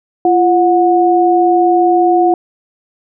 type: tone pair together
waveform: sine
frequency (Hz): 344.1 / 729.1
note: F4 / F#5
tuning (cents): -26 / -26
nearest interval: octave + minor second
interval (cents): 1300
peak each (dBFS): -10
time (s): 0.25-2.34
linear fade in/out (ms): 2
effects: none